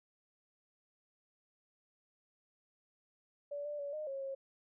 sine tone with pitch steps, 576 / 589 / 569 / 612 / 545 / 542 Hz, D5 / D5 / C#5 / D#5 / C#5 / C#5, -34 / +5 / +45 / -29 / -29 / -39 cents, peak -38 dBFS, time 3.51-4.35 s, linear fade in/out 10 ms, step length 140 ms, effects none

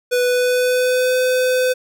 square tone with pitch glide, 493.9 to 507.5 Hz, B4 to B4, 0 to +47 cents, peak -15 dBFS, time 0.11-1.74 s, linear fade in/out 20 ms, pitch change +47 cents, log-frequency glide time 0.22-1.17 s, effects none

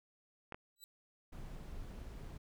clicks, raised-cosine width 0.5 ms, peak -30 dBFS, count 2, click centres 0.523 / 0.545 s
15% pulse tone with exponential growth, 3951 Hz, B7, in tune, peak -40 dBFS, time 0.76-0.84 s, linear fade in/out 1 ms, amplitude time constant 16 ms
brown noise, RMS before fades -47 dBFS, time 1.32-2.38 s, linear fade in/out 10 ms
effects none

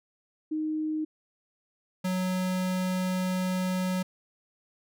sine / square tone pair in turn, 310.3 / 184.51 Hz, D#4 / F#3, -5 / -5 cents, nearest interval major sixth, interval 900 cents, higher first, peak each -27 dBFS, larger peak neither, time 0.51-1.05 / 2.04-4.03 s, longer second, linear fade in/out 10 ms, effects none

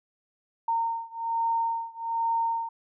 sine beating tone pair, 917 / 918.2 Hz, A#5 / A#5, -29 / -26 cents, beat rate 1.2 Hz, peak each -28 / -29 dBFS, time 0.68-2.69 s, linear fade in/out 5 ms, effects none

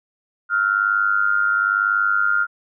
sine tone with amplitude modulation, 1400 Hz, F6, 4 cents sharp, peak -12 dBFS, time 0.49-2.47 s, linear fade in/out 50 ms, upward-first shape sine, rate 101 Hz, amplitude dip 80%, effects none

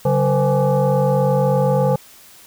sine tone with frequency modulation, 188.2 Hz, F#3, 30 cents sharp, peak -13 dBFS, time 0.05-1.96 s, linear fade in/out 5 ms, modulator 328 Hz, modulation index 1.8, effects white hiss -45 dBFS RMS until 2.46 s

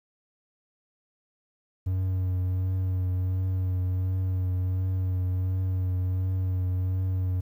triangle tone with vibrato, 92.5 Hz, F#2, in tune, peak -22 dBFS, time 1.86-7.41 s, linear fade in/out 10 ms, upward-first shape triangle, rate 1.4 Hz, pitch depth 24 cents each way, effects 10-bit

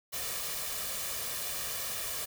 white noise with comb filter, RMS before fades -36 dBFS, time 0.12-2.26 s, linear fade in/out 20 ms, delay 1.7 ms, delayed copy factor +0.55, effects none

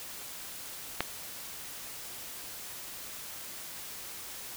click, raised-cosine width 0.3 ms, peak -11 dBFS, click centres 1.006 s, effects white hiss -43 dBFS RMS until 4.56 s

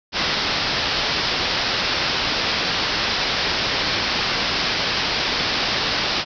white low-pass noise, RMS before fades -22 dBFS, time 0.12-6.25 s, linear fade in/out 50 ms, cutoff 5400 Hz, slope 96 dB/octave, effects none

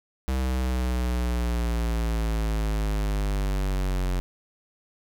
square linear sweep, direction down, 65.41 to 45.28 Hz, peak -24 dBFS, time 0.28-4.2 s, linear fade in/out 0 ms, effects none

